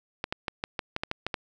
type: clicks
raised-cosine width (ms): 0.3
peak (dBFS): -13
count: 10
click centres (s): 0.241 / 0.325 / 0.482 / 0.639 / 0.792 / 0.964 / 1.035 / 1.114 / 1.266 / 1.342
effects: none